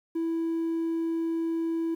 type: tone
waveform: triangle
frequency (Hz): 329.6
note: E4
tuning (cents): 0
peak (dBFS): -23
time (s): 0.15-1.95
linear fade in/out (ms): 10
effects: tanh soft clip ceiling -21 dBFS + 10-bit